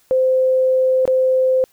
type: tone with dropouts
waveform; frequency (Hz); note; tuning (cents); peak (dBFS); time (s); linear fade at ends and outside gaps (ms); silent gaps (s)
sine; 518; C5; -17; -12; 0.11-1.64; 0; 1.054-1.077
effects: white hiss -57 dBFS RMS until 1.72 s